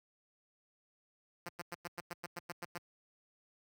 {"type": "tone bursts", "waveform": "5% pulse", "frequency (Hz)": 173.9, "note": "F3", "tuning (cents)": -7, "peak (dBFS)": -29, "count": 11, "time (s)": [1.46, 2.779], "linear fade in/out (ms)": 2, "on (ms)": 29, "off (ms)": 100, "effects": ["high-pass 100 Hz 12 dB/octave"]}